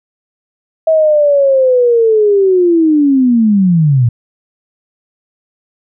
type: linear sweep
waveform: sine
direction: down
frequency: 647 to 113.3 Hz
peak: -6 dBFS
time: 0.87-4.09 s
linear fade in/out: 5 ms
effects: none